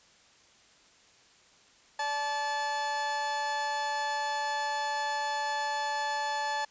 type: tone pair together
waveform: 30% pulse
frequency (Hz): 579 / 867.5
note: D5 / A5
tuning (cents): -25 / -25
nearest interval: perfect fifth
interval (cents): 700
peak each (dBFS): -37 / -27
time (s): 1.99-6.65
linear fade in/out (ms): 5
effects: white hiss -60 dBFS RMS until 6.7 s + resampled to 16000 Hz